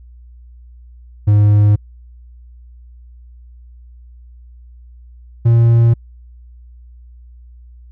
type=tone pair in turn; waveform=triangle; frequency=103.83 / 116.55 Hz; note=G#2 / A#2; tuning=0 / 0 cents; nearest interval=major second; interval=200 cents; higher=second; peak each=-5 dBFS; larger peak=neither; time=1.27-1.76 / 5.45-5.94 s; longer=neither; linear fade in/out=10 ms; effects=added 60 Hz sine -37 dBFS peak until 7.91 s